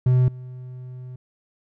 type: tone with level steps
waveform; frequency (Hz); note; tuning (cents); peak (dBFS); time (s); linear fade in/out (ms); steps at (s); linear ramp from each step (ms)
triangle; 126.6; B2; +43; -12 / -32; 0.06-1.16; 5; 0.28; 2
effects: none